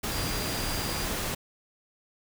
sine tone in noise, 4787 Hz, D8, 32 cents sharp, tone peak -38 dBFS, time 0.11-1.05 s, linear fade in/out 10 ms, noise pink, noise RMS -31 dBFS, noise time 0.03-1.35 s, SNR -10 dB, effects none

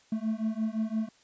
triangle beating tone pair, 217.2 / 223 Hz, A3 / A3, -22 / +23 cents, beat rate 5.8 Hz, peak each -29 dBFS, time 0.12-1.09 s, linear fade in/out 5 ms, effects white hiss -62 dBFS RMS until 1.23 s + resampled to 16000 Hz

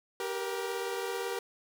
sawtooth tone cluster, 390.6 / 458.1 / 475.9 Hz, G4 / A#4 / A#4, -6 / -30 / +36 cents, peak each -32 / -40 / -32 dBFS, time 0.2-1.39 s, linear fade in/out 2 ms, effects none

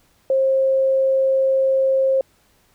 sine tone, 533 Hz, C5, 32 cents sharp, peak -14 dBFS, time 0.3-2.21 s, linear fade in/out 2 ms, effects pink hiss -59 dBFS RMS until 2.74 s

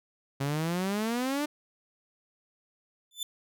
sawtooth exponential sweep, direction up, 135.2 to 302.9 Hz, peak -24 dBFS, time 0.4-1.46 s, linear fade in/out 10 ms
sawtooth tone with exponential growth, 3515 Hz, A7, 2 cents flat, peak -25 dBFS, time 3.11-3.23 s, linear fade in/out 2 ms, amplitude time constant 25 ms
effects none

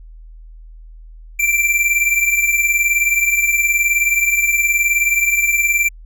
square beating tone pair, 2349 / 2368 Hz, D7 / D7, 0 / +14 cents, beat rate 19 Hz, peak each -15 / -20 dBFS, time 1.39-5.89 s, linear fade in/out 10 ms, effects added 40 Hz sine -35 dBFS peak until 6.05 s

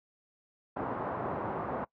white low-pass noise, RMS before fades -35 dBFS, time 0.76-1.85 s, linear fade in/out 10 ms, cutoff 1100 Hz, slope 24 dB/octave, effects noise-tail reverb RT60 0.1 s tail -22 dB re dry + high-pass 100 Hz 12 dB/octave

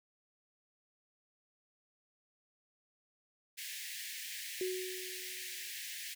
pink high-pass noise, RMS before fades -44 dBFS, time 3.57-6.15 s, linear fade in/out 20 ms, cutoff 1700 Hz, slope 96 dB/octave
sine tone with exponential decay, 370 Hz, F#4, in tune, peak -32 dBFS, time 4.61-5.72 s, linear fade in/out 2 ms, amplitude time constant 240 ms
effects none

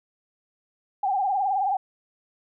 sine tone with vibrato, 784 Hz, G5, in tune, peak -21 dBFS, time 1.03-1.77 s, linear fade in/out 5 ms, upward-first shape triangle, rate 19 Hz, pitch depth 110 cents each way, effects none

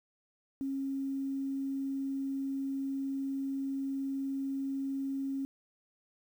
sine tone, 272.1 Hz, C#4, 32 cents flat, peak -32 dBFS, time 0.61-5.45 s, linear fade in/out 0 ms, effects 10-bit

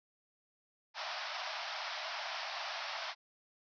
pink band-pass noise, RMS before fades -41 dBFS, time 0.94-3.15 s, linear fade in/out 50 ms, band 610 to 5600 Hz, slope 96 dB/octave, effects none

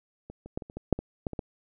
clicks, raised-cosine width 2 ms, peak -28 / -30 / -17 / -26 / -30 / -23 / -7 / -20 / -16 / -23 / -18 dBFS, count 11, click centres 0.3 / 0.46 / 0.575 / 0.622 / 0.699 / 0.77 / 0.927 / 0.99 / 1.268 / 1.333 / 1.392 s, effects none

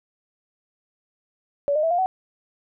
sine tone with pitch steps, 570 / 610.9 / 654.8 / 701.8 / 752.1 Hz, C#5 / D#5 / E5 / F5 / F#5, +48 / -32 / -12 / +8 / +28 cents, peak -18 dBFS, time 1.68-2.06 s, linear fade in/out 0 ms, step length 76 ms, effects none

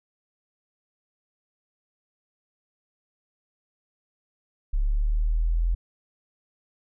sine linear sweep, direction up, 34.65 to 43.17 Hz, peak -20 dBFS, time 4.73-5.75 s, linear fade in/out 10 ms, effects none

